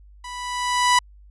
sawtooth tone with level ramp, 987 Hz, B5, 1 cent flat, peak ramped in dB -30 to -9 dBFS, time 0.24-0.99 s, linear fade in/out 5 ms, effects added 50 Hz sine -45 dBFS peak until 1.3 s + resampled to 24000 Hz

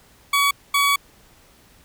20% pulse tone bursts at uneven times, 1131 Hz, C#6, 34 cents sharp, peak -11 dBFS, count 2, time 0.33-0.51 / 0.74-0.96 s, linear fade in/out 5 ms, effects pink hiss -53 dBFS RMS until 1.84 s

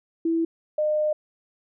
sine tone pair in turn, 329.6 / 608.3 Hz, E4 / D#5, 0 / -39 cents, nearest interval major seventh, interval 1061 cents, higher second, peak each -20 dBFS, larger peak neither, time 0.25-0.45 / 0.78-1.13 s, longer second, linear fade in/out 5 ms, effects none

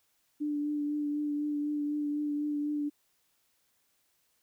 sine tone with vibrato, 294.6 Hz, D4, 6 cents sharp, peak -29 dBFS, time 0.4-2.9 s, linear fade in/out 20 ms, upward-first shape triangle, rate 4 Hz, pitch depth 22 cents each way, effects white hiss -73 dBFS RMS until 4.42 s

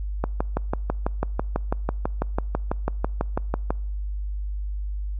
click train, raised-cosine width 1 ms, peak -9 dBFS, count 22, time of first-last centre 0.24-3.705 s, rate 6.06 Hz, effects noise-tail reverb RT60 0.8 s tail -26 dB re dry + added 50 Hz sine -26 dBFS peak until 5.19 s

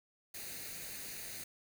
white noise with comb filter, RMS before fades -45 dBFS, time 0.34-1.44 s, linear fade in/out 5 ms, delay 0.46 ms, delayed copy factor +0.6, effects none

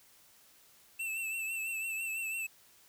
square tone with vibrato, 2660 Hz, E7, 15 cents sharp, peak -35 dBFS, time 0.99-2.47 s, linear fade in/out 10 ms, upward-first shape triangle, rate 6 Hz, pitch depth 51 cents each way, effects white hiss -62 dBFS RMS until 2.88 s

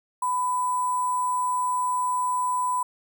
sine tone with sample-and-hold, 1000 Hz, B5, 21 cents sharp, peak -22 dBFS, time 0.22-2.83 s, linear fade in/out 5 ms, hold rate 8820 Hz, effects none

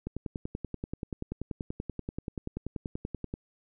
click train, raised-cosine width 3 ms, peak -21 dBFS, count 35, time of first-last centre 0.07-3.339 s, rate 10.4 Hz, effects none

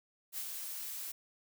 blue noise with ADSR envelope, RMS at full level -38 dBFS, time 0.32-1.12 s, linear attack 61 ms, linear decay 58 ms, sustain -4 dB, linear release 7 ms, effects none

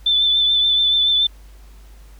sine tone with vibrato, 3520 Hz, A7, in tune, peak -13 dBFS, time 0.06-1.27 s, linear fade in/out 5 ms, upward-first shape triangle, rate 7 Hz, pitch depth 31 cents each way, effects added 50 Hz sine -40 dBFS peak until 2.19 s + pink hiss -53 dBFS RMS until 2.19 s

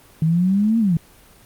sine exponential two-way sweep, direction up then down, 155.56 to 233.1 to 155.56 Hz, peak -14 dBFS, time 0.22-0.97 s, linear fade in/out 2 ms, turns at 0.79 s, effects pink hiss -49 dBFS RMS until 1.45 s + Opus 24 kbps

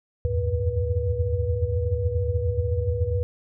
sine tone cluster, 75.7 / 85.1 / 92.3 / 106 / 485.9 Hz, D#2 / F2 / F#2 / G#2 / B4, -47 / -44 / -4 / +36 / -28 cents, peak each -28 dBFS, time 0.25-3.23 s, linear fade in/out 0 ms, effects none

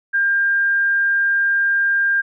sine tone, 1600 Hz, G6, 35 cents sharp, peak -14 dBFS, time 0.13-2.22 s, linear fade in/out 20 ms, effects none

